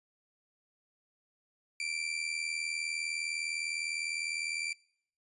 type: tone with amplitude modulation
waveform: sawtooth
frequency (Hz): 2349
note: D7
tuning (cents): 0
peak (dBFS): -27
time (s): 1.8-4.73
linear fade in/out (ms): 2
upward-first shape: sine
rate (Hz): 79.9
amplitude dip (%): 75
effects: noise-tail reverb RT60 0.6 s tail -22 dB re dry + resampled to 24000 Hz